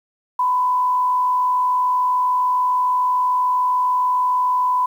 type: tone with frequency modulation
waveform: sine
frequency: 1000 Hz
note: B5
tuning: 21 cents sharp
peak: -15 dBFS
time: 0.39-4.86 s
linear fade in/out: 5 ms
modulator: 53.1 Hz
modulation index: 0.28
effects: 8-bit